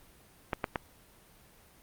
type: clicks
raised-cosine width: 0.5 ms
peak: -14 dBFS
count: 3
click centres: 0.532 / 0.642 / 0.758 s
effects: pink hiss -59 dBFS RMS until 1.82 s + Opus 32 kbps